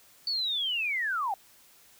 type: linear sweep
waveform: sine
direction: down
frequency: 4552 to 740 Hz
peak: -27 dBFS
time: 0.27-1.34 s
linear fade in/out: 2 ms
effects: white hiss -58 dBFS RMS until 1.99 s